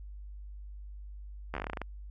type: slowing click train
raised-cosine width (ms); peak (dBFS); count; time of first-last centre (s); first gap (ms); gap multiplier
0.5; -20; 12; 1.54-1.817; 12; 1.14
effects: added 50 Hz sine -42 dBFS peak until 2.1 s